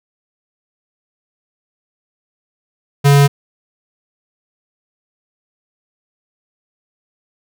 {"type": "tone", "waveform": "square", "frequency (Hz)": 141.6, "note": "C#3", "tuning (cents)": 37, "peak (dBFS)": -7, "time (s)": [3.04, 3.28], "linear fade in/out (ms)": 20, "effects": []}